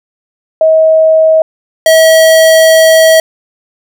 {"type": "tone pair in turn", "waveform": ["sine", "square"], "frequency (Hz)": [637, 643.3], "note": ["D#5", "E5"], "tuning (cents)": [41, -42], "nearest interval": "unison", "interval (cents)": 17, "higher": "second", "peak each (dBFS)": -3, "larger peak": "neither", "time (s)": [[0.61, 1.42], [1.86, 3.2]], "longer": "second", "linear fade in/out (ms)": 2, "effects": []}